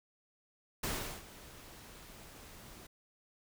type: noise with ADSR envelope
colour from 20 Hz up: pink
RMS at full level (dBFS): -35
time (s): 0.83-2.87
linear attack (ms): 7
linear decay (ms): 380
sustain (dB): -18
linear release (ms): 7
effects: none